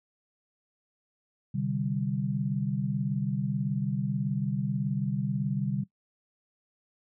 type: chord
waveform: sine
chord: C suspended second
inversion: none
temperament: equal with one note detuned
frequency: 130.81 / 149.14 / 196 Hz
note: C3 / D3 / G3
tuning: 0 / +27 / 0 cents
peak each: -31 dBFS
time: 1.54-5.84 s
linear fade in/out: 10 ms
effects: noise-tail reverb RT60 0.1 s tail -18 dB re dry